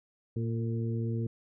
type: harmonic tone with a mistuned harmonic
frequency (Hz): 115.2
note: A#2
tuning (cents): -20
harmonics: 1 / 2 / 3 / 4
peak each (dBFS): -30 / -36 / -40 / -42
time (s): 0.36-1.27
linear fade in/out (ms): 5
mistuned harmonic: 4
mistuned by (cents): -24
effects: none